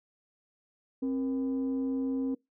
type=tone pair together; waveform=sine; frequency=265.4 / 472.9 Hz; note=C4 / A#4; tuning=+25 / +25 cents; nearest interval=minor seventh; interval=1000 cents; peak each=-27 / -37 dBFS; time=1.02-2.35 s; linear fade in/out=10 ms; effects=noise-tail reverb RT60 0.2 s tail -25 dB re dry + tanh soft clip ceiling -24 dBFS